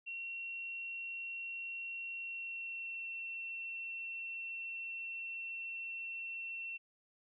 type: tone with pitch glide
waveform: sine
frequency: 2731 to 2707 Hz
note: F7 to E7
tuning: -39 to +45 cents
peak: -40 dBFS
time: 0.06-6.78 s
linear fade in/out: 20 ms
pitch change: -16 cents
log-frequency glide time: 2.16-3.09 s
effects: none